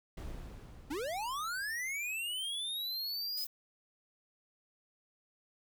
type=noise with exponential decay; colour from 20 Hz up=brown; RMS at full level=-40 dBFS; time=0.17-2.43 s; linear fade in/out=5 ms; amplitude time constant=490 ms
type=linear sweep; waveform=square; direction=up; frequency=257.8 to 5070 Hz; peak=-36 dBFS; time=0.9-3.45 s; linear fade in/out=10 ms
type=noise; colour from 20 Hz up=violet; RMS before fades=-43 dBFS; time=3.37-3.47 s; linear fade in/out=5 ms
effects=none